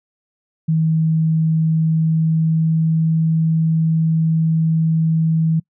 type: tone with pitch glide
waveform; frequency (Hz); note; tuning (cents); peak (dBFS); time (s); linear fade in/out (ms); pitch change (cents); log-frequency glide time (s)
sine; 160 to 161.21; D#3 to E3; +49 to -38; -13; 0.68-5.6; 10; +13; 1.59-3.17
effects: noise-tail reverb RT60 0.1 s tail -26 dB re dry